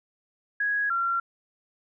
sine tone pair in turn, 1661.2 / 1370.9 Hz, G#6 / F6, 0 / -33 cents, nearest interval minor third, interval 333 cents, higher first, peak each -23 dBFS, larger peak neither, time 0.6-0.9 / 0.9-1.2 s, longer neither, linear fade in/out 5 ms, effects none

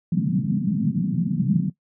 pink band-pass noise, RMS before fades -22 dBFS, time 0.12-1.7 s, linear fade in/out 2 ms, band 140 to 230 Hz, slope 48 dB/octave, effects noise-tail reverb RT60 0.1 s tail -18 dB re dry

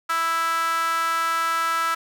sawtooth tone with high-pass filter, 330 Hz, E4, 2 cents sharp, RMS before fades -23 dBFS, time 0.09-1.95 s, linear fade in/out 10 ms, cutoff 1300 Hz, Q 5.3, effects none

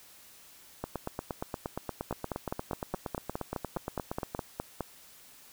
two click trains, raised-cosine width 1 ms, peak -19 / -18 dBFS, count 31 / 14, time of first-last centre 0.84-4.349 / 2.11-4.807 s, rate 8.55 / 4.82 Hz, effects white hiss -55 dBFS RMS until 5.52 s

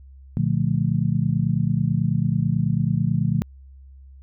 sine chord, Bb major seventh, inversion none, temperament just, 116.54 / 145.68 / 174.81 / 218.5 Hz, Bb2 / D3 / F3 / A3, 0 / -14 / +2 / -12 cents, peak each -24 / -22 / -24 / -27 dBFS, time 0.37-3.42 s, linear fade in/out 0 ms, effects added 67 Hz sine -42 dBFS peak until 4.22 s

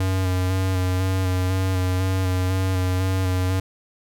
square tone with vibrato, 93.1 Hz, F#2, 11 cents sharp, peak -20 dBFS, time 0-3.6 s, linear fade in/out 5 ms, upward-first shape square, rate 2 Hz, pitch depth 20 cents each way, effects none

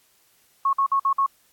sine tone bursts, 1097 Hz, C#6, 18 cents flat, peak -17 dBFS, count 5, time 0.65-1.263 s, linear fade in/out 5 ms, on 81 ms, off 52 ms, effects white hiss -61 dBFS RMS until 1.52 s + AAC 64 kbps

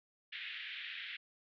pink band-pass noise, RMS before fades -45 dBFS, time 0.32-1.17 s, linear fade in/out 10 ms, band 1700 to 3600 Hz, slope 48 dB/octave, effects none

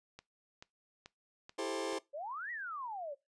click train, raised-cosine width 0.2 ms, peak -32 dBFS, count 5, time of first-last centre 0.19-1.929 s, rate 2.3 Hz
sawtooth chord, A minor seventh, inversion second, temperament just, 330 / 396 / 440 / 528 Hz, E4 / G4 / A4 / C5, +2 / +18 / 0 / +16 cents, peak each -37 dBFS, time 1.58-1.99 s, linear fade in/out 10 ms
sine exponential two-way sweep, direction up then down, 541 to 1975.5 to 541 Hz, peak -39 dBFS, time 2.13-3.15 s, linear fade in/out 20 ms, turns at 2.51 s
effects noise-tail reverb RT60 0.2 s tail -21 dB re dry + resampled to 22050 Hz

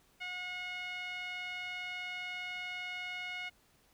5% pulse tone with low-pass filter, 725 Hz, F#5, 35 cents flat, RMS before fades -41 dBFS, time 0.2-3.5 s, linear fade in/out 20 ms, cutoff 2400 Hz, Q 3.8, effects pink hiss -68 dBFS RMS until 3.93 s

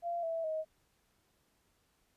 sine tone with pitch steps, 688 / 658 / 630 Hz, F5 / E5 / D#5, -26 / -3 / +21 cents, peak -33 dBFS, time 0.02-0.65 s, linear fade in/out 50 ms, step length 210 ms, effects pink hiss -74 dBFS RMS until 2.16 s + resampled to 32000 Hz

